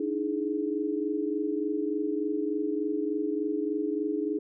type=tone cluster; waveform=sine; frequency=295.5 / 318.9 / 419.1 Hz; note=D4 / D#4 / G#4; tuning=+11 / +43 / +16 cents; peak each=-31 dBFS; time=0-4.39 s; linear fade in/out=5 ms; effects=none